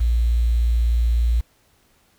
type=tone with quantisation; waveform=sine; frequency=58.27 Hz; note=A#1; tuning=in tune; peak=-15 dBFS; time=0-1.41 s; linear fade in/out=10 ms; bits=7; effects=pink hiss -60 dBFS RMS until 2.18 s